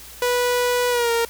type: tone with pitch glide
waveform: sawtooth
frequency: 490.8 to 464.6 Hz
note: B4 to A#4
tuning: -11 to -6 cents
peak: -14 dBFS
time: 0.22-1.25 s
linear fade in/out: 2 ms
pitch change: -95 cents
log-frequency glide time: 0.9-1.11 s
effects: added 60 Hz sine -47 dBFS peak until 1.29 s + white hiss -41 dBFS RMS until 1.29 s